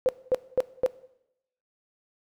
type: tone bursts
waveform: sine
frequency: 511 Hz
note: C5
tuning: 41 cents flat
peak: -18 dBFS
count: 4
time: 0.06-0.862 s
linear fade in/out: 0 ms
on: 28 ms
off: 230 ms
effects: noise-tail reverb RT60 0.8 s tail -18 dB re dry